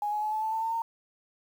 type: tone with pitch steps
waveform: sine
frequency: 830.6 / 842.2 / 854 / 865.9 / 878 / 890.2 / 902.6 / 915.2 Hz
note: G#5 / G#5 / G#5 / A5 / A5 / A5 / A5 / A#5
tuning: 0 / +24 / +48 / -28 / -4 / +20 / +44 / -32 cents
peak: -27 dBFS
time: 0.02-0.82 s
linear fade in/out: 2 ms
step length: 100 ms
effects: 9-bit